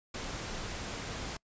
pink noise, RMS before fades -39 dBFS, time 0.14-1.37 s, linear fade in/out 5 ms, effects noise-tail reverb RT60 0.1 s tail -26 dB re dry + resampled to 16000 Hz

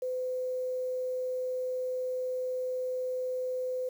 sine tone with quantisation, 508 Hz, B4, 49 cents sharp, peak -30 dBFS, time 0.02-3.89 s, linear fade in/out 5 ms, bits 9, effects none

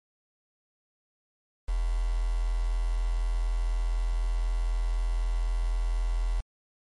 sine tone with quantisation, 42 Hz, E1, 33 cents sharp, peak -24 dBFS, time 1.68-6.41 s, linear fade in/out 10 ms, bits 7, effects MP3 48 kbps

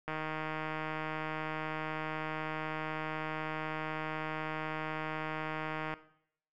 click train, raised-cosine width 0.5 ms, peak -22 dBFS, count 915, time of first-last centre 0.08-5.939 s, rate 156 Hz, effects noise-tail reverb RT60 0.7 s tail -17 dB re dry

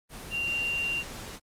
sine tone in noise, 2772 Hz, F7, 14 cents flat, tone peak -27 dBFS, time 0.3-1.04 s, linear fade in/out 50 ms, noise pink, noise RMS -41 dBFS, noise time 0.09-1.4 s, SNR +11 dB, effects low-pass 12000 Hz 12 dB/octave + Opus 24 kbps

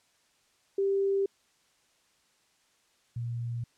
sine tone pair in turn, 393.1 / 118.33 Hz, G4 / A#2, +5 / +26 cents, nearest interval octave + major sixth, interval 2079 cents, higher first, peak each -24 / -31 dBFS, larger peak first, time 0.78-1.26 / 3.16-3.64 s, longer neither, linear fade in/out 5 ms, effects white hiss -68 dBFS RMS until 3.77 s + low-pass 8000 Hz 12 dB/octave

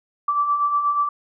sine beating tone pair, 1156 / 1164.3 Hz, D6 / D6, -28 / -15 cents, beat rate 8.3 Hz, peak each -27 / -18 dBFS, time 0.28-1.09 s, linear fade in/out 5 ms, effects none

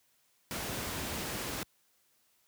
pink noise, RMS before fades -37 dBFS, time 0.51-1.63 s, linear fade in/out 0 ms, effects white hiss -71 dBFS RMS until 2.47 s + high-pass 60 Hz 12 dB/octave

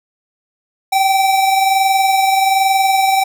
square tone pair together, 772 / 793.2 Hz, G5 / G5, -27 / +20 cents, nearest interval unison, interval 47 cents, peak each -12 / -21 dBFS, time 0.92-3.24 s, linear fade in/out 10 ms, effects none

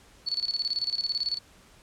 sine tone with tremolo, 4435 Hz, C#8, in tune, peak -24 dBFS, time 0.26-1.39 s, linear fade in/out 20 ms, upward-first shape square, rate 18 Hz, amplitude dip 80%, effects pink hiss -56 dBFS RMS until 1.82 s + low-pass 10000 Hz 12 dB/octave

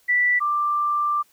sine tone pair in turn, 1967 / 1181.5 Hz, B6 / D6, -7 / +10 cents, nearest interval major sixth, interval 883 cents, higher first, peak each -16 / -19 dBFS, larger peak first, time 0.08-0.4 / 0.4-1.23 s, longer second, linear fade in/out 20 ms, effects white hiss -60 dBFS RMS until 1.32 s

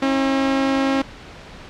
sawtooth tone pair together, 270.1 / 320.7 Hz, C#4 / E4, -45 / -48 cents, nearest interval minor third, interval 297 cents, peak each -13 / -24 dBFS, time 0.02-1.02 s, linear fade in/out 5 ms, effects pink hiss -39 dBFS RMS until 1.69 s + low-pass 4000 Hz 12 dB/octave

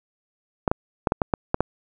clicks, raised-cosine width 1 ms, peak -5 dBFS, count 8, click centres 0.678 / 0.715 / 1.072 / 1.121 / 1.218 / 1.338 / 1.544 / 1.606 s, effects none

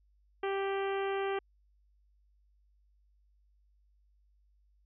harmonic tone, 392 Hz, G4, in tune, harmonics 1 / 2 / 3 / 4 / 5 / 6 / 7 / 8, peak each -32 / -38 / -42 / -44 / -46 / -48 / -49 / -50 dBFS, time 0.43-1.39 s, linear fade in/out 5 ms, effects added 50 Hz sine -65 dBFS peak until 4.85 s

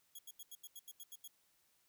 5% pulse tone bursts, 3322 Hz, G#7, in tune, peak -40 dBFS, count 10, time 0.15-1.278 s, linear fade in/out 5 ms, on 39 ms, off 82 ms, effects white hiss -75 dBFS RMS until 1.88 s

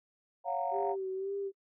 sine chord, Gb major seventh, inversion second, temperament just, 555 / 693.7 / 740 / 925 Hz, Db5 / F5 / Gb5 / Bb5, +2 / -12 / 0 / -14 cents, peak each -38 / -34 / -36 / -37 dBFS, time 0.44-0.96 s, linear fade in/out 50 ms
sine tone with vibrato, 388 Hz, G4, 18 cents flat, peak -33 dBFS, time 0.71-1.52 s, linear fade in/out 50 ms, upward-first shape sine, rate 1.9 Hz, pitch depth 49 cents each way
effects noise-tail reverb RT60 0.1 s tail -23 dB re dry + tanh soft clip ceiling -19 dBFS

